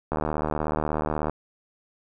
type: click train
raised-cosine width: 1 ms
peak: -12 dBFS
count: 91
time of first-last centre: 0.12-1.296 s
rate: 76.5 Hz
effects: none